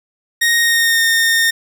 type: tone with pitch glide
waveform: sawtooth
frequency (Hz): 1864.7 to 1831.6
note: A#6 to A#6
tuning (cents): 0 to -31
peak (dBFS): -8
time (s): 0.41-1.51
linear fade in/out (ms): 10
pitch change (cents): -31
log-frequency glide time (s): 0.59-1.02
effects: none